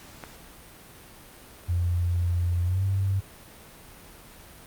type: click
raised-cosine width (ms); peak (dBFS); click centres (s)
0.5; -22; 0.238
type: tone with pitch glide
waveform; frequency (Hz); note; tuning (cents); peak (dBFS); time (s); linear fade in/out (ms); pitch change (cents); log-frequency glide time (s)
sine; 87.31 to 96.88; F2 to G2; 0 to -20; -22; 1.68-3.21; 20; +180; 2.63-2.83
effects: pink hiss -48 dBFS RMS until 4.66 s + Opus 48 kbps

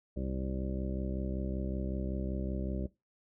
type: harmonic tone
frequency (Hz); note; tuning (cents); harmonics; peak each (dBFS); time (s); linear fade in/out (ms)
65.3; C2; -3; 1 / 2 / 3 / 4 / 5 / 6 / 8 / 9; -36 / -42 / -39 / -45 / -43 / -46 / -49 / -46; 0.16-2.87; 10
effects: noise-tail reverb RT60 0.2 s tail -18 dB re dry

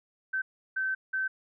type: tone bursts at uneven times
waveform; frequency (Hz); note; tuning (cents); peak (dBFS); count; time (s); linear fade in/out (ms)
sine; 1541; G6; -30; -27; 3; 0.33-0.42 / 0.76-0.95 / 1.13-1.28; 10
effects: none

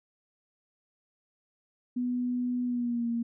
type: tone with pitch glide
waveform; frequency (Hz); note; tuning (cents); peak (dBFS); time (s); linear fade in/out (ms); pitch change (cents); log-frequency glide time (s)
sine; 246.9 to 233.7; B3 to A#3; 0 to +5; -27; 1.96-3.23; 10; -95; 2.64-3.08
effects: none

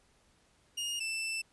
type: tone pair in turn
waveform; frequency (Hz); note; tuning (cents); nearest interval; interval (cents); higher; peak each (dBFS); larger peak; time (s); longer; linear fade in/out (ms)
sawtooth; 2849 / 2657; F7 / E7; +34 / +13; minor second; 121; first; -30 / -30; neither; 0.77-1 / 1-1.42; second; 10
effects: pink hiss -68 dBFS RMS until 1.52 s + resampled to 24000 Hz

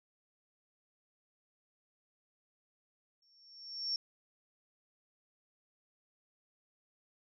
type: tone with exponential growth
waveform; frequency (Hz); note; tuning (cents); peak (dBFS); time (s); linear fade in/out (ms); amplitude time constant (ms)
sine; 5470; F8; -37; -30; 3.22-3.96; 2; 160
effects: none

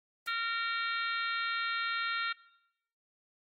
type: noise with exponential decay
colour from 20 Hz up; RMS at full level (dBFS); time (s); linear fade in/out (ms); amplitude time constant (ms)
white; -47; 0.26-0.35; 2; 19
type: harmonic tone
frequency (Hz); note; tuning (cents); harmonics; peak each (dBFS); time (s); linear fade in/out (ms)
460.3; A#4; -22; 3 / 4 / 5 / 6 / 7 / 8 / 9; -33 / -39 / -40 / -45 / -45 / -42 / -44; 0.27-2.33; 10
effects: noise-tail reverb RT60 0.8 s tail -20 dB re dry + AAC 64 kbps

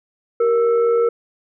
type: tone with frequency modulation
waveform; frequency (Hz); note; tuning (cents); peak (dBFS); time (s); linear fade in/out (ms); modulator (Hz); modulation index
sine; 467.6; A#4; +5; -13; 0.4-1.09; 5; 855; 0.44
effects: none

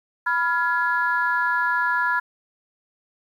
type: chord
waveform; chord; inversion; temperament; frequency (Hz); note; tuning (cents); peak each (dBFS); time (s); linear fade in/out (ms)
sine; F diminished; second; equal with one note detuned; 987.8 / 1396.9 / 1687.3; Cb6 / F6 / Ab6; 0 / 0 / +27; -23; 0.26-2.2; 10
effects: tanh soft clip ceiling -10 dBFS + 9-bit

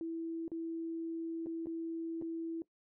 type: tone with dropouts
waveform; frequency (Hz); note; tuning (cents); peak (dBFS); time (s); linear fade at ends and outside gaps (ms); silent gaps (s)
sine; 329.3; E4; -2; -36; 0.01-2.62; 1; 0.48-0.517 / 1.461-1.468 / 1.659-1.669 / 2.215-2.222
effects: noise-tail reverb RT60 0.1 s tail -19 dB re dry

